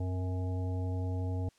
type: harmonic tone with a mistuned harmonic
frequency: 92.5 Hz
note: F#2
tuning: in tune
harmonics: 1 / 3 / 5 / 7 / 9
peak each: -31 / -41 / -45 / -48 / -50 dBFS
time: 0-1.49 s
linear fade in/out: 5 ms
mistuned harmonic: 3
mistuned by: -71 cents
effects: white hiss -68 dBFS RMS until 1.58 s + low-pass 8000 Hz 12 dB/octave